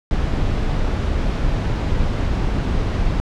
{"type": "noise", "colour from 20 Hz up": "brown", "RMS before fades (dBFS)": -19, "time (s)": [0.11, 3.2], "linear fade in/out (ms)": 0, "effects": ["low-pass 5000 Hz 12 dB/octave"]}